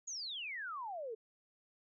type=exponential sweep; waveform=sine; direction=down; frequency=6880 to 425.1 Hz; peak=-40 dBFS; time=0.07-1.15 s; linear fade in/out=10 ms; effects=none